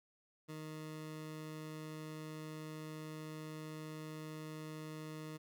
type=tone; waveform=20% pulse; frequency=155.56 Hz; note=D#3; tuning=in tune; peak=-40 dBFS; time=0.48-5.38 s; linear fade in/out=20 ms; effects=none